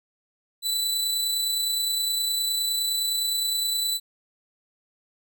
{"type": "tone with amplitude modulation", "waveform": "sawtooth", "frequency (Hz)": 3981, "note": "B7", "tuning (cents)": 13, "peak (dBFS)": -19, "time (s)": [0.62, 4], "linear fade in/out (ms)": 50, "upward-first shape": "sine", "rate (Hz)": 29.7, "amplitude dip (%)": 30, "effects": []}